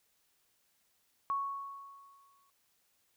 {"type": "tone with exponential decay", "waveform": "sine", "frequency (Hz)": 1108.7, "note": "C#6", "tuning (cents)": 0, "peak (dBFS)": -29, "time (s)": [1.3, 2.5], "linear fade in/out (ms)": 0, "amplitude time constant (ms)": 260, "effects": ["white hiss -74 dBFS RMS until 3.16 s"]}